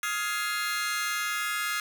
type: chord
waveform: sawtooth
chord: F minor seventh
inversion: third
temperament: just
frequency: 1257.2 / 1396.9 / 1676.3 / 2095 Hz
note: Eb6 / F6 / Ab6 / C7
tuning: +18 / 0 / +16 / +2 cents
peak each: -30 dBFS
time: 0.03-1.8 s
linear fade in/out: 2 ms
effects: none